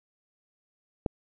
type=click; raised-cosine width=2 ms; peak=-13 dBFS; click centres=1.062 s; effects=none